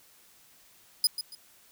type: tone with echo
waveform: sawtooth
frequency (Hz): 4978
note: D#8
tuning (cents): 0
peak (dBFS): -17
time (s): 1.04-1.07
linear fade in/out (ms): 2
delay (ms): 140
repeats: 2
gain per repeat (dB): -11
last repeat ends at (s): 1.35
effects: white hiss -59 dBFS RMS until 1.71 s